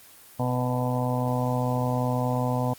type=harmonic tone; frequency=125.1 Hz; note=B2; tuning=23 cents sharp; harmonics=1 / 2 / 4 / 5 / 6 / 7 / 8; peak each=-26 / -29 / -32 / -33 / -34 / -34 / -35 dBFS; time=0.39-2.74 s; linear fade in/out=10 ms; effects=white hiss -50 dBFS RMS until 2.78 s + Opus 24 kbps